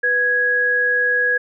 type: tone pair together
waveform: sine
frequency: 493.9 / 1661.2 Hz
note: B4 / G#6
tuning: 0 / 0 cents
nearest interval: octave + major sixth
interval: 2100 cents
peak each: -24 / -15 dBFS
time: 0.03-1.38 s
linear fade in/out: 10 ms
effects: none